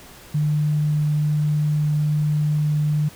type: tone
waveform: sine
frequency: 150.2 Hz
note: D3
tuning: 39 cents sharp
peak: -17 dBFS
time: 0.34-3.09 s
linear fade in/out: 10 ms
effects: pink hiss -44 dBFS RMS until 3.15 s